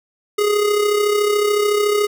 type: tone with amplitude modulation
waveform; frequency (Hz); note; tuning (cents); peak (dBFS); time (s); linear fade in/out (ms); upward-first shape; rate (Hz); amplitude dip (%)
square; 415.3; G#4; 0; -13; 0.38-2.07; 10; sine; 33.8; 50
effects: none